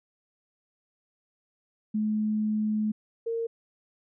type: tone pair in turn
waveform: sine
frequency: 214.1 / 459.3 Hz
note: A3 / A#4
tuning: -47 / -26 cents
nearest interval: octave + minor second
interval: 1321 cents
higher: second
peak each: -24 / -27 dBFS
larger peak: first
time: 1.94-2.92 / 3.26-3.47 s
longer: first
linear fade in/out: 10 ms
effects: none